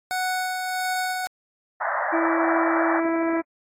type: tone with tremolo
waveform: 25% pulse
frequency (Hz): 740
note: F#5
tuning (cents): 0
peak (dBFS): -19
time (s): 0.11-1.27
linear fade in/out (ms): 0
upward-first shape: sine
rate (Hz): 1.5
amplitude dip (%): 35
type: band-pass noise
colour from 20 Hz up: pink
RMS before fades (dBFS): -25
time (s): 1.8-3.01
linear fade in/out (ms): 20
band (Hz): 570 to 1900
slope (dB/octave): 96
type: harmonic tone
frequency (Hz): 330.2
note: E4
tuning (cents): +3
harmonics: 1 / 2 / 3 / 4 / 5 / 6 / 7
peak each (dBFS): -22 / -28 / -32 / -34 / -36 / -38 / -39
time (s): 2.12-3.42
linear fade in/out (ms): 20
effects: AAC 48 kbps